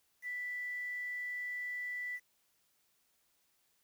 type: tone with quantisation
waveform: sine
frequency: 1975.5 Hz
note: B6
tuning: in tune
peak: -37 dBFS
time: 0.22-2.2 s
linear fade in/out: 50 ms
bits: 10
effects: white hiss -75 dBFS RMS until 3.83 s